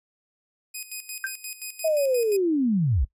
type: tone with tremolo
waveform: 5% pulse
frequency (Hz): 2500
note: D#7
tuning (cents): +8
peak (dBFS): -22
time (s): 0.74-2.37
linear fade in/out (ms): 10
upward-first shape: square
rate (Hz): 5.7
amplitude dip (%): 75
type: tone with exponential decay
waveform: sine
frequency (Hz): 1568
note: G6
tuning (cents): 0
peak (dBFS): -21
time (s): 1.24-1.35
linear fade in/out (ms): 1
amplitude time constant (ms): 22
type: linear sweep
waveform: sine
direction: down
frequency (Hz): 653 to 49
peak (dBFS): -19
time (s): 1.84-3.05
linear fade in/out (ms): 10
effects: noise-tail reverb RT60 0.1 s tail -20 dB re dry + resampled to 32000 Hz